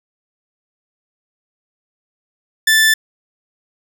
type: tone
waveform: sawtooth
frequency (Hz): 1760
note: A6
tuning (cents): 0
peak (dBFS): -6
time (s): 2.67-2.94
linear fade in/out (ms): 5
effects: none